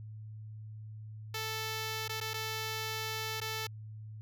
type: tone with dropouts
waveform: 5% pulse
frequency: 440 Hz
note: A4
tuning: in tune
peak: -24 dBFS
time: 1.34-3.67 s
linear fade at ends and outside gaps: 5 ms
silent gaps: 2.08-2.093 / 2.203-2.211 / 2.335-2.34 / 3.403-3.414 s
effects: added 108 Hz sine -43 dBFS peak until 4.21 s